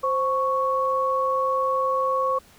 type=tone pair together; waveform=sine; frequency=523.2 / 1108.7 Hz; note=C5 / C#6; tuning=0 / 0 cents; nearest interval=octave + minor second; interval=1300 cents; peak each=-24 / -22 dBFS; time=0.03-2.39 s; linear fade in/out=10 ms; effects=pink hiss -53 dBFS RMS until 2.58 s